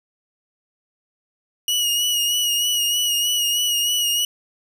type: tone with vibrato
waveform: sawtooth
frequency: 2900 Hz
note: F#7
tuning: 35 cents flat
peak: -15 dBFS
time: 1.68-4.25 s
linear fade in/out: 2 ms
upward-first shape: sine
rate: 3.2 Hz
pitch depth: 34 cents each way
effects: none